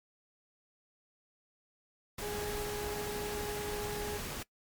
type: noise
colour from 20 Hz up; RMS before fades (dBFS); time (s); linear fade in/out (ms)
pink; -40; 2.18-4.43; 5
type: harmonic tone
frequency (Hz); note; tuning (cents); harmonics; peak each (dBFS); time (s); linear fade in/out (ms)
415.3; G#4; 0; 1 / 2 / 4; -38 / -45 / -52; 2.21-4.19; 20
effects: noise-tail reverb RT60 0.1 s tail -21 dB re dry + MP3 96 kbps